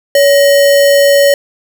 sine tone with sample-and-hold, 564 Hz, C#5, 30 cents sharp, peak -4 dBFS, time 0.15-1.34 s, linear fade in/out 2 ms, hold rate 2450 Hz, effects none

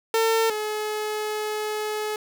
sawtooth tone pair in turn, 450 / 426 Hz, A4 / G#4, +39 / +44 cents, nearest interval minor second, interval 95 cents, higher first, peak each -15 / -22 dBFS, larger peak first, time 0.14-0.5 / 0.5-2.16 s, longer second, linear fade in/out 2 ms, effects none

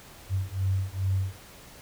sine beating tone pair, 94.3 / 96.7 Hz, F#2 / G2, +33 / -23 cents, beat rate 2.4 Hz, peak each -28 dBFS, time 0.29-1.38 s, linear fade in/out 50 ms, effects pink hiss -49 dBFS RMS until 1.81 s

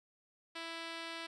5% pulse tone with low-pass filter, 330.8 Hz, E4, 6 cents sharp, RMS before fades -44 dBFS, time 0.55-1.27 s, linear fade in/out 10 ms, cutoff 5900 Hz, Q 1, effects none

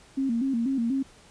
sine tone with vibrato, 250 Hz, B3, 21 cents sharp, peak -23 dBFS, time 0.17-1.03 s, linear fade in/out 10 ms, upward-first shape square, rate 4.1 Hz, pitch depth 130 cents each way, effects pink hiss -54 dBFS RMS until 1.3 s + resampled to 22050 Hz

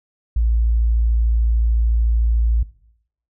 sine tone, 56.8 Hz, A#1, 44 cents flat, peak -14 dBFS, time 0.36-2.63 s, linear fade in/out 5 ms, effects noise-tail reverb RT60 0.7 s tail -18 dB re dry

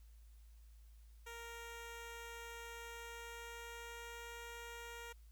10% pulse tone with pitch glide, 466.2 to 469.4 Hz, A#4 to A#4, 0 to +12 cents, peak -40 dBFS, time 1.26-5.13 s, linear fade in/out 10 ms, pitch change +12 cents, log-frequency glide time 2.78-4.37 s, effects added 55 Hz sine -57 dBFS peak until 5.31 s + white hiss -75 dBFS RMS until 5.31 s

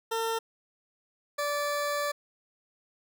20% pulse tone pair in turn, 452.9 / 581.4 Hz, A#4 / D5, -50 / -18 cents, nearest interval major third, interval 432 cents, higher second, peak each -23 / -23 dBFS, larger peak neither, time 0.11-0.39 / 1.38-2.12 s, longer second, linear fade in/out 10 ms, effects none

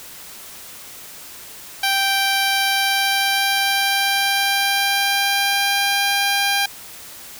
10% pulse tone with pitch glide, 784 to 799.5 Hz, G5 to G5, 0 to +34 cents, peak -8 dBFS, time 1.83-6.66 s, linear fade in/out 5 ms, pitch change +34 cents, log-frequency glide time 2.71-6.04 s, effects white hiss -38 dBFS RMS until 7.39 s

